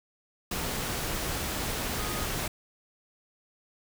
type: tone in noise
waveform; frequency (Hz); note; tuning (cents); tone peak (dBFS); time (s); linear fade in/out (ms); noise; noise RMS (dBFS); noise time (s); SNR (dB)
sine; 1247; D#6; +3; -41; 1.98-2.24; 5; pink; -32; 0.51-2.48; -12
effects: none